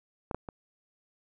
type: clicks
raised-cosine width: 1 ms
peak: -19 / -18 / -25 dBFS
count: 3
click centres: 0.312 / 0.346 / 0.488 s
effects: none